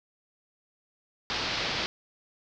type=low-pass noise; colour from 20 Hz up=white; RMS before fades=-31 dBFS; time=1.3-1.86 s; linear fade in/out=0 ms; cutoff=5100 Hz; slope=48 dB/octave; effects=none